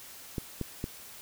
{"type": "clicks", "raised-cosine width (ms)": 3, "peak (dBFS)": -19, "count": 3, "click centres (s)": [0.382, 0.613, 0.841], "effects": ["white hiss -48 dBFS RMS until 1.21 s"]}